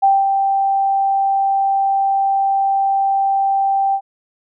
sine tone with ADSR envelope, 784 Hz, G5, in tune, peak -8 dBFS, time 0.02-4.01 s, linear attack 18 ms, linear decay 210 ms, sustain -5 dB, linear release 68 ms, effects none

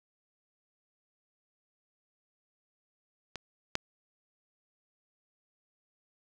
clicks, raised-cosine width 0.2 ms, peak -21 / -11 dBFS, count 2, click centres 3.357 / 3.754 s, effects none

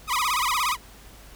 sawtooth tone with vibrato, 1108.7 Hz, C#6, in tune, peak -18 dBFS, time 0.07-0.77 s, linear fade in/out 50 ms, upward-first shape sine, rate 17 Hz, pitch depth 240 cents each way, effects added 50 Hz sine -48 dBFS peak until 1.35 s + pink hiss -49 dBFS RMS until 1.35 s

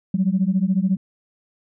sine beating tone pair, 182.4 / 196.4 Hz, F#3 / G3, -24 / +4 cents, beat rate 14 Hz, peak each -19 dBFS, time 0.14-0.97 s, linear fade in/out 5 ms, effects tanh soft clip ceiling -9 dBFS

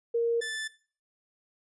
sine / sawtooth tone pair in turn, 466.2 / 1755.4 Hz, A#4 / A6, 0 / -5 cents, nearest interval octave + major seventh, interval 2295 cents, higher second, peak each -23 / -29 dBFS, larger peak first, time 0.14-0.41 / 0.41-0.68 s, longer neither, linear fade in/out 10 ms, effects noise-tail reverb RT60 0.4 s tail -17 dB re dry + resampled to 24000 Hz

